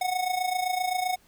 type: tone with amplitude modulation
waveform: square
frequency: 735 Hz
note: F#5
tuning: 12 cents flat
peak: -23 dBFS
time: 0.01-1.16 s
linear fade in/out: 5 ms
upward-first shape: sine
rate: 27.7 Hz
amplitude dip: 70%
effects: pink hiss -61 dBFS RMS until 1.27 s